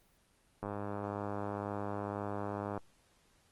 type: click train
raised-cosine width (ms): 1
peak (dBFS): -24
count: 220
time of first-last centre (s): 0.63-2.777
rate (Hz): 102
effects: pink hiss -69 dBFS RMS until 3.51 s + Opus 24 kbps